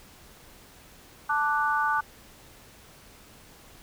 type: chord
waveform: sine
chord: D major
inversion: second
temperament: equal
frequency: 880 / 1174.7 / 1480 Hz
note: A5 / D6 / F#6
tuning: 0 / 0 / 0 cents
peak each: -27 dBFS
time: 1.29-2.01 s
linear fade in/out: 10 ms
effects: pink hiss -52 dBFS RMS until 3.82 s